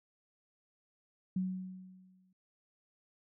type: tone with exponential decay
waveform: sine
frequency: 185.9 Hz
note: F#3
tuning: 8 cents sharp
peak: -29 dBFS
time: 1.36-2.33 s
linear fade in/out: 5 ms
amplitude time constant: 210 ms
effects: none